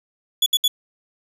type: tone bursts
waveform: 40% pulse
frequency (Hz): 3416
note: G#7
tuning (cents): +48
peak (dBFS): -13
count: 3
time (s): 0.42-0.68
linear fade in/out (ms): 5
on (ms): 42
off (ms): 67
effects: none